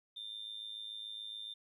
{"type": "tone with amplitude modulation", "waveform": "sine", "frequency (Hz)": 3600, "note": "A7", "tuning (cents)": 39, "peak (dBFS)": -37, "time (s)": [0.16, 1.54], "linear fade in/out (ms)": 10, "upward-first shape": "sine", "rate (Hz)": 107, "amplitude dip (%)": 85, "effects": ["tanh soft clip ceiling -38 dBFS", "13-bit"]}